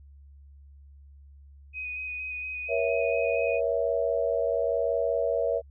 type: tone with vibrato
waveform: sine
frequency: 2500 Hz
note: D#7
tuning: 8 cents sharp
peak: -32 dBFS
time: 1.73-3.61 s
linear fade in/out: 50 ms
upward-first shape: square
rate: 4.3 Hz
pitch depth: 13 cents each way
type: chord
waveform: sine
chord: A# diminished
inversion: none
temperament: equal with one note detuned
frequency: 473.5 / 554.4 / 659.3 Hz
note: A#4 / C#5 / E5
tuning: +27 / 0 / 0 cents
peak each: -28 dBFS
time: 2.68-5.62 s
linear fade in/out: 50 ms
effects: added 70 Hz sine -48 dBFS peak until 5.7 s